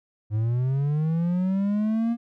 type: linear sweep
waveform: triangle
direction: up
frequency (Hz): 104 to 237.1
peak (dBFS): -19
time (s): 0.3-2.17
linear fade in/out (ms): 50
effects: none